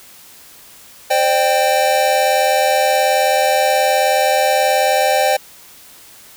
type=chord; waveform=square; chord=C suspended second; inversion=none; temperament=equal with one note detuned; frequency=523.3 / 602.1 / 784 Hz; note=C5 / D5 / G5; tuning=0 / +43 / 0 cents; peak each=-19 / -18 / -16 dBFS; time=1.1-5.37 s; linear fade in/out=10 ms; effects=white hiss -42 dBFS RMS until 6.36 s